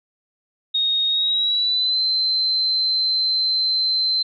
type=tone with pitch glide; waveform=sine; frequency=3729 to 4090 Hz; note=A#7 to C8; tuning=0 to -40 cents; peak=-17 dBFS; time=0.74-4.23 s; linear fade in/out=10 ms; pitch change=+160 cents; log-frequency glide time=1.07-2.01 s; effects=none